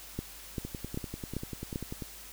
two click trains, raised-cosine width 3 ms, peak -20 / -24 dBFS, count 5 / 15, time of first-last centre 0.19-1.759 / 0.65-2.023 s, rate 2.55 / 10.2 Hz, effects added 50 Hz sine -55 dBFS peak until 2.32 s + white hiss -48 dBFS RMS until 2.32 s

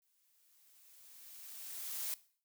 blue noise with exponential growth, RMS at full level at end -38 dBFS, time 0.02-2.14 s, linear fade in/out 1 ms, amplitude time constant 460 ms, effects noise-tail reverb RT60 0.5 s tail -19 dB re dry

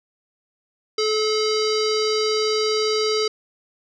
square tone with low-pass filter, 431.3 Hz, A4, 35 cents flat, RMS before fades -21 dBFS, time 0.98-3.28 s, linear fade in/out 5 ms, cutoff 5000 Hz, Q 6.5, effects none

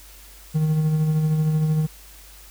triangle tone with tremolo, 155.56 Hz, D#3, in tune, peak -14 dBFS, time 0.54-1.87 s, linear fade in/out 20 ms, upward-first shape sine, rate 13 Hz, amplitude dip 35%, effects added 50 Hz sine -46 dBFS peak until 2.5 s + white hiss -47 dBFS RMS until 2.5 s

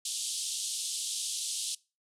white band-pass noise, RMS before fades -35 dBFS, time 0.05-1.75 s, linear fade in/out 5 ms, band 3100 to 10000 Hz, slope 48 dB/octave, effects noise-tail reverb RT60 0.3 s tail -23 dB re dry

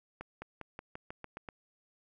accelerating click train, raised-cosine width 0.5 ms, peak -27 dBFS, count 9, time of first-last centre 0.21-1.488 s, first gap 210 ms, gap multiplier 0.92, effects none

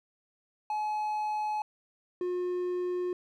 triangle tone pair in turn, 850 / 359 Hz, G#5 / F4, +40 / +48 cents, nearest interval octave + minor third, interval 1492 cents, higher first, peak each -27 dBFS, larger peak neither, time 0.7-1.62 / 2.21-3.13 s, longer neither, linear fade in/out 2 ms, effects none

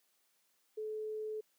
sine tone, 431.5 Hz, A4, 34 cents flat, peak -37 dBFS, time 0.77-1.41 s, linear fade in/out 10 ms, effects white hiss -75 dBFS RMS until 1.58 s + high-pass 200 Hz 12 dB/octave

